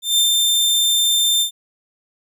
sawtooth tone with ADSR envelope, 3586 Hz, A7, 32 cents sharp, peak -9 dBFS, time 0.02-1.51 s, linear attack 160 ms, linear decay 100 ms, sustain -2 dB, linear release 100 ms, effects none

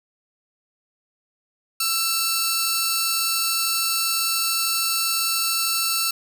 10% pulse tone pair together, 1334 / 4487 Hz, E6 / C#8, +20 / +20 cents, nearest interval octave + major sixth, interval 2100 cents, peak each -16 dBFS, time 1.8-6.11 s, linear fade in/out 5 ms, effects none

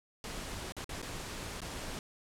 pink noise with dropouts, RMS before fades -41 dBFS, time 0.24-1.99 s, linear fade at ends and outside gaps 1 ms, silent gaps 0.722-0.766 / 0.844-0.892 / 1.018-1.026 / 1.605-1.617 s, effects low-pass 10000 Hz 12 dB/octave

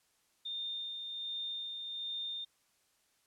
sine tone with tremolo, 3627 Hz, A#7, 48 cents flat, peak -36 dBFS, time 0.45-2.45 s, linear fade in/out 10 ms, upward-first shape sine, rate 1.3 Hz, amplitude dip 35%, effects white hiss -73 dBFS RMS until 3.26 s + low-pass 11000 Hz 12 dB/octave

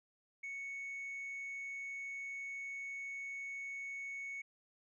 sine tone, 2217 Hz, C#7, in tune, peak -39 dBFS, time 0.43-4.42 s, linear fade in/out 10 ms, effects tanh soft clip ceiling -40 dBFS

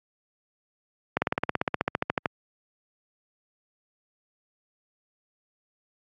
slowing click train, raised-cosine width 0.5 ms, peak -8 dBFS, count 18, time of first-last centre 1.17-2.258 s, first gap 50 ms, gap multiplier 1.03, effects high-pass 100 Hz 12 dB/octave + AAC 64 kbps

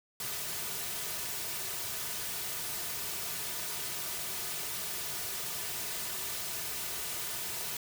white noise with comb filter, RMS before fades -37 dBFS, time 0.2-7.77 s, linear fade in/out 2 ms, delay 3.7 ms, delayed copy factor -0.6, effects none

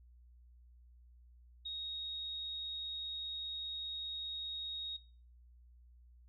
sine tone, 3755 Hz, A#7, 12 cents sharp, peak -39 dBFS, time 1.65-4.97 s, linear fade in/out 10 ms, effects noise-tail reverb RT60 0.4 s tail -19 dB re dry + added 60 Hz sine -58 dBFS peak until 6.28 s

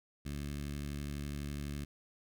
15% pulse tone with notch filter, 72 Hz, D2, 34 cents flat, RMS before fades -40 dBFS, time 0.25-1.85 s, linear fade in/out 10 ms, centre 820 Hz, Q 0.6, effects none

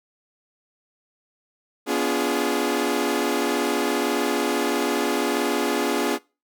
sawtooth chord, B diminished seventh, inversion none, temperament equal with one note detuned, 246.9 / 288.5 / 349.2 / 415.3 Hz, B3 / D4 / F4 / Ab4, 0 / -31 / 0 / 0 cents, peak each -24 / -22 / -23 / -22 dBFS, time 1.86-6.19 s, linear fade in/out 50 ms, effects noise-tail reverb RT60 0.3 s tail -23 dB re dry

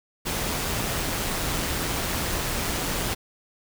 pink noise with amplitude modulation, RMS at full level -26 dBFS, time 0.25-3.15 s, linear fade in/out 20 ms, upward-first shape sine, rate 171 Hz, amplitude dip 30%, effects none

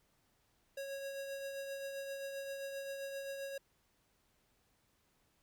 square tone with tremolo, 550 Hz, C#5, 14 cents flat, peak -40 dBFS, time 0.77-3.58 s, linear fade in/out 5 ms, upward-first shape triangle, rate 7.6 Hz, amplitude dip 40%, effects pink hiss -75 dBFS RMS until 5.42 s

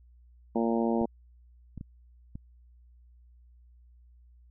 harmonic tone, 115.3 Hz, A#2, 19 cents flat, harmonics 2 / 3 / 4 / 5 / 6 / 7 / 8, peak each -27 / -31 / -33 / -35 / -37 / -38 / -39 dBFS, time 0.55-1.06 s, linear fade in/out 10 ms
clicks, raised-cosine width 5 ms, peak -27 dBFS, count 4, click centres 1.014 / 1.777 / 1.811 / 2.355 s
effects added 60 Hz sine -54 dBFS peak until 4.5 s

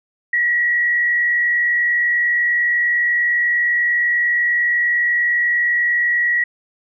sine tone with frequency modulation, 1920 Hz, B6, 49 cents flat, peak -14 dBFS, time 0.33-6.44 s, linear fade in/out 5 ms, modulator 68.5 Hz, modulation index 0.48, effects none

